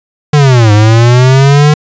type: linear two-way sweep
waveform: square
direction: down then up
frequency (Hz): 151.9 to 103.1 to 151.9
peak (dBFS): -3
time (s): 0.33-1.74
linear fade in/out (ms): 5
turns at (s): 0.72
effects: resampled to 16000 Hz